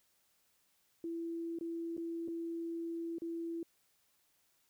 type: tone with dropouts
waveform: sine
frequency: 334 Hz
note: E4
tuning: 23 cents sharp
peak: -37 dBFS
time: 1.04-3.63 s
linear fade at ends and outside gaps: 2 ms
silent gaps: 1.588-1.61 / 1.968-1.978 / 2.278-2.283 / 3.184-3.219 s
effects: white hiss -74 dBFS RMS until 4.69 s